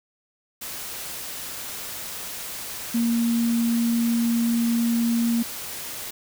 sine tone in noise, 233.1 Hz, A#3, in tune, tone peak -19 dBFS, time 2.94-5.43 s, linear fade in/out 10 ms, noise white, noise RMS -34 dBFS, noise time 0.61-6.11 s, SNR +12 dB, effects none

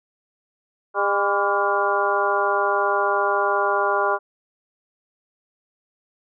harmonic tone with a mistuned harmonic, 201.6 Hz, G3, 49 cents sharp, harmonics 2 / 3 / 4 / 5 / 6 / 7, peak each -25 / -25 / -25 / -25 / -25 / -25 dBFS, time 0.94-4.19 s, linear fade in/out 50 ms, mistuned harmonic 6, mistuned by -78 cents, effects none

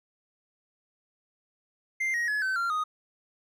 triangle tone with pitch steps, 2093 / 1886.3 / 1700 / 1532.2 / 1380.9 / 1244.5 Hz, C7 / A#6 / G#6 / G6 / F6 / D#6, 0 / +20 / +40 / -40 / -20 / 0 cents, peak -24 dBFS, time 2-2.84 s, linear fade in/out 10 ms, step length 140 ms, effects none

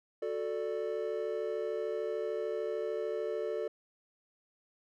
triangle chord, D major, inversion first, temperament just, 367.1 / 440.5 / 587.3 Hz, F#4 / A4 / D5, -14 / +2 / 0 cents, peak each -37 / -33 / -36 dBFS, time 0.22-3.68 s, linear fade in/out 5 ms, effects none

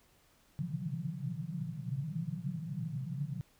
white band-pass noise, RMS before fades -38 dBFS, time 0.59-3.41 s, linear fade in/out 0 ms, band 120 to 180 Hz, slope 96 dB/octave, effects pink hiss -67 dBFS RMS until 3.59 s

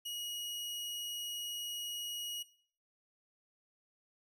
sawtooth tone, 2898 Hz, F#7, 37 cents flat, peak -36 dBFS, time 0.05-2.43 s, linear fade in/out 10 ms, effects noise-tail reverb RT60 0.5 s tail -17 dB re dry

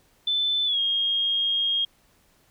sine tone with pitch glide, 3520 to 3247 Hz, A7 to G#7, 0 to -40 cents, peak -21 dBFS, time 0.27-1.85 s, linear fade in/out 5 ms, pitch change -140 cents, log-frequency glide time 0.65-0.79 s, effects pink hiss -62 dBFS RMS until 2.5 s

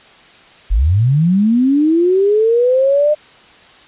sine linear sweep, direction up, 39.65 to 609 Hz, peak -9 dBFS, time 0.7-3.15 s, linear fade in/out 20 ms, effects white hiss -43 dBFS RMS until 3.87 s + resampled to 8000 Hz

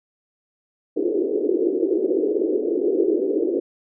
pink band-pass noise, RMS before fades -21 dBFS, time 0.96-3.6 s, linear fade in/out 10 ms, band 320 to 450 Hz, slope 48 dB/octave, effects none

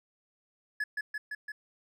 triangle tone with echo, 1704 Hz, G#6, 44 cents sharp, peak -27 dBFS, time 0.8-0.84 s, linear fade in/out 5 ms, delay 170 ms, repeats 4, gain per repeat -2 dB, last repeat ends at 1.52 s, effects none

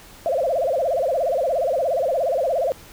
sine tone with vibrato, 595 Hz, D5, 22 cents sharp, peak -18 dBFS, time 0.26-2.72 s, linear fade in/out 0 ms, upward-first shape sine, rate 17 Hz, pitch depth 270 cents each way, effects pink hiss -45 dBFS RMS until 2.92 s

